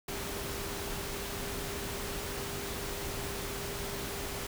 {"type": "tone in noise", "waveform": "sine", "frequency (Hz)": 400, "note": "G4", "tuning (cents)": 35, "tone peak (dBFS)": -43, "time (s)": [0.08, 4.47], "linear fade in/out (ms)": 5, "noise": "pink", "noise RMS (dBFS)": -38, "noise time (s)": [0.08, 4.47], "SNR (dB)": -8, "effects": []}